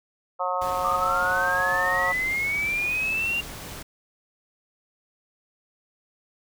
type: harmonic tone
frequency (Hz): 181.4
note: F#3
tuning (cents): -34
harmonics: 3 / 4 / 5 / 6 / 7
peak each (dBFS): -30 / -30 / -30 / -30 / -30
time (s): 0.39-2.13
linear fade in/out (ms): 20
type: noise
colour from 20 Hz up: pink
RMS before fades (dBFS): -38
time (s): 0.61-3.83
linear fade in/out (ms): 10
type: linear sweep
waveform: sine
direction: up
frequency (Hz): 1174.7 to 2796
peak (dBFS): -23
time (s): 0.84-3.41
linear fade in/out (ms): 10
effects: none